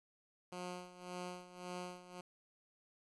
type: tone with tremolo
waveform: 10% pulse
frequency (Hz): 179.6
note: F3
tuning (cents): +49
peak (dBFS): -34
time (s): 0.52-2.21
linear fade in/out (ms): 5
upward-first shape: sine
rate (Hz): 1.8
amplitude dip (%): 80
effects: resampled to 24000 Hz + 12-bit